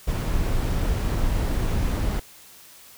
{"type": "noise", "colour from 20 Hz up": "brown", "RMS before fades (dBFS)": -23, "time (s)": [0.07, 2.2], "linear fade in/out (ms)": 10, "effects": ["white hiss -48 dBFS RMS until 2.97 s"]}